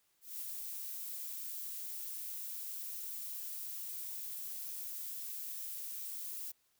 violet noise with ADSR envelope, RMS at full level -41 dBFS, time 0.21-6.52 s, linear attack 200 ms, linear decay 10 ms, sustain -2 dB, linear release 13 ms, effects white hiss -75 dBFS RMS until 6.79 s

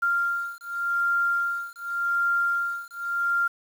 sine beating tone pair, 1391 / 1391.87 Hz, F6 / F6, -7 / -6 cents, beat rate 0.87 Hz, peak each -26 dBFS, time 0.02-3.48 s, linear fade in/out 10 ms, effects 8-bit

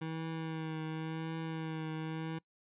25% pulse tone with vibrato, 160 Hz, D#3, 49 cents sharp, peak -33 dBFS, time 0.01-2.39 s, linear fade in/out 10 ms, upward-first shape triangle, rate 0.92 Hz, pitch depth 27 cents each way, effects noise-tail reverb RT60 0.1 s tail -23 dB re dry + resampled to 8000 Hz

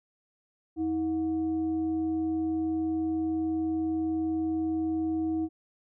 sine tone with frequency modulation, 319.9 Hz, D#4, 48 cents sharp, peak -26 dBFS, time 0.76-5.49 s, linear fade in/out 50 ms, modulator 406 Hz, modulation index 0.29, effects none

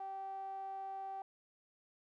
sawtooth tone with band-pass filter, 387.9 Hz, G4, 18 cents flat, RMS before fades -44 dBFS, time 0-1.22 s, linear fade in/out 2 ms, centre 800 Hz, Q 9, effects none

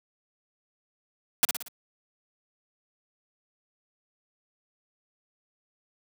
white noise with echo, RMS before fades -20 dBFS, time 1.43-1.45 s, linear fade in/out 0 ms, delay 58 ms, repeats 4, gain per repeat -6 dB, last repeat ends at 1.682 s, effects high-pass 150 Hz 12 dB/octave

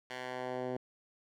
10% pulse tone with band-pass filter sweep, 126.7 Hz, B2, 45 cents sharp, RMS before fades -39 dBFS, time 0.1-0.77 s, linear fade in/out 5 ms, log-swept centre 2200 to 360 Hz, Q 0.78, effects none

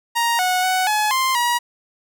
sawtooth tone with pitch steps, 936 / 734 / 744 / 849 / 1048 / 959 Hz, A#5 / F#5 / F#5 / G#5 / C6 / A#5, +7 / -14 / +9 / +38 / +2 / +49 cents, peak -13 dBFS, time 0.15-1.59 s, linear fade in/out 20 ms, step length 240 ms, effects none

